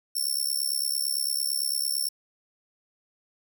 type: tone with amplitude modulation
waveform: 10% pulse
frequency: 5420 Hz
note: E8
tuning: 47 cents sharp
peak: -16 dBFS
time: 0.15-2.09 s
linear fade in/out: 10 ms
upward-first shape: sine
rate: 68.9 Hz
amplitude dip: 90%
effects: none